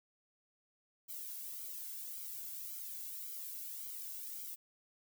violet noise with flanger, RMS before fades -45 dBFS, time 1.08-4.56 s, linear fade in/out 20 ms, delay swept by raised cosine 1.1 to 1.66 ms, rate 1.8 Hz, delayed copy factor -0.8, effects none

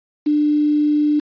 sine tone with quantisation, 297.8 Hz, D4, 24 cents sharp, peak -13 dBFS, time 0.26-1.2 s, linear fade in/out 10 ms, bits 6, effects resampled to 11025 Hz

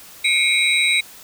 sine tone cluster, 2173 / 2354 / 2496 / 3860 / 8370 Hz, C#7 / D7 / D#7 / B7 / C9, -35 / +3 / +5 / -40 / 0 cents, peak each -19 / -20 / -26 / -19 / -27 dBFS, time 0.24-1.01 s, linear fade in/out 10 ms, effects white hiss -42 dBFS RMS until 1.23 s

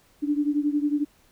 sine beating tone pair, 290 / 301 Hz, D4 / D4, -22 / +43 cents, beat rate 11 Hz, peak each -23 / -26 dBFS, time 0.22-1.05 s, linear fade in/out 20 ms, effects pink hiss -60 dBFS RMS until 1.31 s

